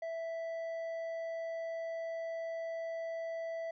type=tone with hard clipping; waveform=sine; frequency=659.3 Hz; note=E5; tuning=in tune; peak=-38 dBFS; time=0.02-3.71 s; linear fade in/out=5 ms; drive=5 dB; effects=resampled to 16000 Hz